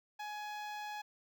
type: tone with notch filter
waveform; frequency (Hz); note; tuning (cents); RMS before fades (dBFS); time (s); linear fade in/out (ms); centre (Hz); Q
sawtooth; 839; G#5; +17; -43; 0.19-1.02; 10; 10000; 0.51
effects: none